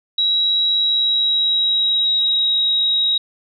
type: tone with pitch glide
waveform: sine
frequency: 3868 to 3813 Hz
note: B7 to A#7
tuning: -37 to +38 cents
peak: -14 dBFS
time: 0.18-3.18 s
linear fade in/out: 5 ms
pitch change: -25 cents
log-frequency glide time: 0.73-2.52 s
effects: none